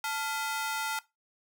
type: ring-modulated tone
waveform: sawtooth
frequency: 1137 Hz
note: C#6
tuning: 44 cents sharp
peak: -24 dBFS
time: 0.04-0.99 s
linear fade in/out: 2 ms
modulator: 257 Hz
effects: noise-tail reverb RT60 0.2 s tail -18 dB re dry